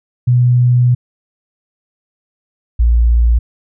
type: tone pair in turn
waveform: sine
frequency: 123.3 / 58.19 Hz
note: B2 / A#1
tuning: -2 / -2 cents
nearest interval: octave + minor second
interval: 1300 cents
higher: first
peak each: -7 dBFS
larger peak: neither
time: 0.27-0.95 / 2.79-3.39 s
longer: first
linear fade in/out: 10 ms
effects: none